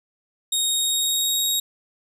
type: tone with pitch glide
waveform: 20% pulse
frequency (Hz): 3737 to 3774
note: A#7 to A#7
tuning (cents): +4 to +21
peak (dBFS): -14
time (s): 0.52-1.6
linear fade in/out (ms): 5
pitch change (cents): +17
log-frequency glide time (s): 0.69-1.46
effects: none